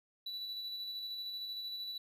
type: tone with tremolo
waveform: triangle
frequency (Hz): 3951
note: B7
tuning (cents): 0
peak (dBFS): -37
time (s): 0.26-1.98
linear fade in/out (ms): 5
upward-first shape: square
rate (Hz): 13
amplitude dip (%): 25
effects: none